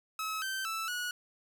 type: tone with pitch steps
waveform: sawtooth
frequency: 1288 / 1551 / 1320 / 1460 Hz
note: E6 / G6 / E6 / F#6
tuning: -41 / -19 / +2 / -24 cents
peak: -30 dBFS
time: 0.19-1.11 s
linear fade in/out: 2 ms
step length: 230 ms
effects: none